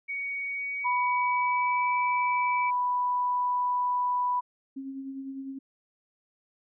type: tone with pitch glide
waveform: sine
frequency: 2242 to 2306 Hz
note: C#7 to D7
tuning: +19 to -32 cents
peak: -30 dBFS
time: 0.08-2.71 s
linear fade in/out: 20 ms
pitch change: +49 cents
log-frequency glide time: 0.49-1.95 s
type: tone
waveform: sine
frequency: 988 Hz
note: B5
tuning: in tune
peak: -24 dBFS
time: 0.84-4.41 s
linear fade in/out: 20 ms
type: tone with tremolo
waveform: sine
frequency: 270 Hz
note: C#4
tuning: 45 cents flat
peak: -33 dBFS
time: 4.76-5.59 s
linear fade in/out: 10 ms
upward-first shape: sine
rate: 9.9 Hz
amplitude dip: 40%
effects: none